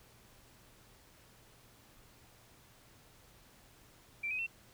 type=tone with pitch steps; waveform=sine; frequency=2349 / 2518 / 2698 Hz; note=D7 / D#7 / E7; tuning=0 / +20 / +40 cents; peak=-34 dBFS; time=4.23-4.467 s; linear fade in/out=10 ms; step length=79 ms; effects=added 117 Hz sine -69 dBFS peak until 4.73 s + pink hiss -62 dBFS RMS until 4.73 s